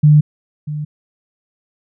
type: tone with echo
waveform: sine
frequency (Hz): 150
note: D3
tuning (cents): +37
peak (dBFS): -5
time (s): 0.03-0.21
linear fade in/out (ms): 10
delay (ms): 640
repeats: 1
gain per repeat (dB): -15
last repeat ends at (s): 0.85
effects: none